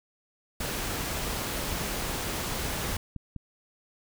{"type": "noise", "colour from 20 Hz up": "pink", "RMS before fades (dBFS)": -32, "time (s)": [0.6, 2.97], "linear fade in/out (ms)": 5}
{"type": "clicks", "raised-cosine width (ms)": 5, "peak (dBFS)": -25, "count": 7, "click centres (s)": [1.638, 1.728, 2.522, 2.653, 2.966, 3.163, 3.363]}
{"effects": []}